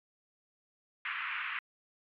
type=band-pass noise; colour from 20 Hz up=white; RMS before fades=-37 dBFS; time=1.05-1.59 s; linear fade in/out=2 ms; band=1100 to 2700 Hz; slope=48 dB/octave; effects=MP3 64 kbps